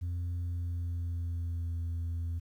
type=tone with pitch glide; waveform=sine; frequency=87.31 to 84.24 Hz; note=F2 to E2; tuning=0 to +38 cents; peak=-29 dBFS; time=0.01-2.4 s; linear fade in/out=20 ms; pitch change=-62 cents; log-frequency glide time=0.35-1.79 s; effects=tanh soft clip ceiling -31 dBFS + 11-bit